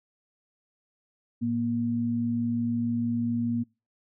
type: tone pair together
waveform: sine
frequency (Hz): 111.92 / 236.6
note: A2 / A#3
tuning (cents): +30 / +26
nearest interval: octave + minor second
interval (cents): 1296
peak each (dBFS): -33 / -25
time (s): 1.41-3.64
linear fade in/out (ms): 20
effects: noise-tail reverb RT60 0.3 s tail -26 dB re dry